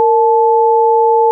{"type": "tone pair together", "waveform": "sine", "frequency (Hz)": [460.9, 870], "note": ["A#4", "A5"], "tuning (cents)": [-20, -20], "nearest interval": "major seventh", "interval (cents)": 1100, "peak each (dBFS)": -10, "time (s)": [0, 1.31], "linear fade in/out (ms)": 0, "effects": []}